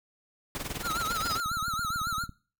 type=noise with tremolo; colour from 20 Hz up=pink; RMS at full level=-33 dBFS; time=0.55-1.4 s; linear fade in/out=0 ms; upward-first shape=sine; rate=20 Hz; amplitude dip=80%
type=tone with vibrato; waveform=square; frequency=1333 Hz; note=E6; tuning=19 cents sharp; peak=-30 dBFS; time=0.82-2.27 s; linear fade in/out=50 ms; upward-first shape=triangle; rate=7.3 Hz; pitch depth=130 cents each way
type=tone with exponential growth; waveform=sine; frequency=4993 Hz; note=D#8; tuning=5 cents sharp; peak=-30 dBFS; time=0.95-1.35 s; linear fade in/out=2 ms; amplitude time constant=86 ms
type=click train; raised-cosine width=5 ms; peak=-28 dBFS; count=16; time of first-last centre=1.46-2.293 s; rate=18 Hz
effects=noise-tail reverb RT60 0.4 s tail -22 dB re dry